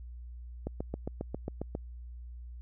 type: click train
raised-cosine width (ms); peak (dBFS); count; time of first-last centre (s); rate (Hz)
2; -21; 9; 0.67-1.751; 7.4
effects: added 60 Hz sine -42 dBFS peak until 2.61 s